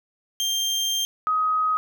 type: tone pair in turn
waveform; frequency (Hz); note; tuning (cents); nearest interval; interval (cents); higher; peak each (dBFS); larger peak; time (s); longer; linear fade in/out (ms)
30% pulse / sine; 3178 / 1259.7; G7 / D#6; +23 / +21; octave + major third; 1602; first; -19; neither; 0.4-1.05 / 1.27-1.77; first; 0
effects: none